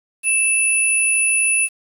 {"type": "tone pair together", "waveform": "sine", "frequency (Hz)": [2637, 9956], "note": ["E7", "D#9"], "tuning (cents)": [0, 0], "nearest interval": "octave + major seventh", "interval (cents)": 2300, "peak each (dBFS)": -17, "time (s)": [0.23, 1.69], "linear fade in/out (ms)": 50, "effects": ["7-bit"]}